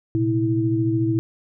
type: tone cluster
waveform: sine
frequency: 116.5 / 130.2 / 326.2 Hz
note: A#2 / C3 / E4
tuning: -1 / -8 / -18 cents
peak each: -22 / -28 / -20 dBFS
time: 0.15-1.19 s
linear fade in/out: 0 ms
effects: none